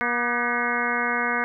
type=harmonic tone with a mistuned harmonic; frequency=240 Hz; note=B3; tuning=49 cents flat; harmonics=1 / 2 / 3 / 4 / 5 / 6 / 7 / 8 / 9; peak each=-32 / -32 / -32 / -32 / -29 / -28 / -31 / -31 / -29 dBFS; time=0.01-1.44 s; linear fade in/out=0 ms; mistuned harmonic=6; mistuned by=+81 cents; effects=none